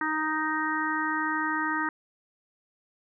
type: harmonic tone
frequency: 311.1 Hz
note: D#4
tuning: in tune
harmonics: 1 / 3 / 4 / 5 / 6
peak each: -32 / -32 / -32 / -32 / -32 dBFS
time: 0.01-1.89 s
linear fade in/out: 2 ms
effects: none